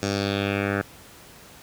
10% pulse tone with low-pass filter sweep, 100 Hz, G2, 35 cents sharp, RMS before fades -25 dBFS, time 0.02-0.82 s, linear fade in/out 10 ms, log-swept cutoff 6400 to 1600 Hz, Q 2.8, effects pink hiss -47 dBFS RMS until 1.62 s + high-pass 60 Hz 12 dB/octave

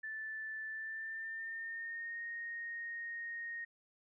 sine tone with pitch glide, 1757 to 1860.4 Hz, A6 to A#6, -3 to -4 cents, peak -40 dBFS, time 0.03-3.65 s, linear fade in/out 10 ms, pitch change +99 cents, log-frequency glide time 0.68-2.22 s, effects none

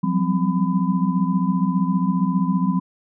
sine tone cluster, 176 / 191 / 197.8 / 259.5 / 1004 Hz, F3 / G3 / G3 / C4 / B5, +14 / -45 / +16 / -14 / +28 cents, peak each -21 / -21 / -29 / -25 / -29 dBFS, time 0.03-2.8 s, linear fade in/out 10 ms, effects none

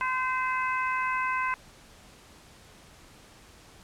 harmonic tone, 514 Hz, C5, 31 cents flat, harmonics 2 / 3 / 4 / 5, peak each -28 / -32 / -34 / -36 dBFS, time 0.01-1.54 s, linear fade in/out 0 ms, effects pink hiss -53 dBFS RMS until 3.83 s + low-pass 10000 Hz 12 dB/octave

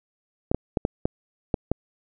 clicks, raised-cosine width 2 ms, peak -8 dBFS, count 7, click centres 0.515 / 0.546 / 0.772 / 0.851 / 1.055 / 1.542 / 1.716 s, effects none

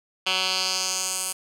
10% pulse tone with band-pass filter sweep, 187 Hz, F#3, 19 cents sharp, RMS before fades -26 dBFS, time 0.26-1.33 s, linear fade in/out 10 ms, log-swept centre 3200 to 9500 Hz, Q 2.2, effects none

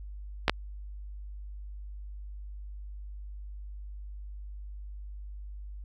clicks, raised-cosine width 0.3 ms, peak -6 dBFS, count 2, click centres 0.481 / 0.496 s, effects added 50 Hz sine -39 dBFS peak until 5.84 s

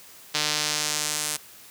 sawtooth tone with band-pass filter sweep, 150.8 Hz, D3, 46 cents sharp, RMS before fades -27 dBFS, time 0.34-1.37 s, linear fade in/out 10 ms, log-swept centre 4500 to 8800 Hz, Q 1.3, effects white hiss -48 dBFS RMS until 1.7 s + high-pass 60 Hz 12 dB/octave

